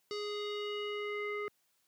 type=tone with low-pass filter sweep; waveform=square; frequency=415.3 Hz; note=G#4; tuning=in tune; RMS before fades=-38 dBFS; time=0.11-1.48 s; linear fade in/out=0 ms; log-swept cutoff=4800 to 1800 Hz; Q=3.8; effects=white hiss -75 dBFS RMS until 1.87 s + high-pass 100 Hz 12 dB/octave